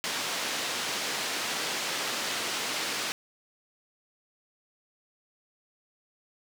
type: band-pass noise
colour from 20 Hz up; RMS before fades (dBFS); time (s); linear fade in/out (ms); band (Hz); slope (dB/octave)
white; -32; 0.04-3.12; 0; 210 to 5100; 12
effects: none